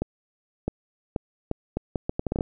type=accelerating click train; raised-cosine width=2 ms; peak=-12 dBFS; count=13; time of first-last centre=0.02-2.408 s; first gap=660 ms; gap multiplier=0.73; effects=none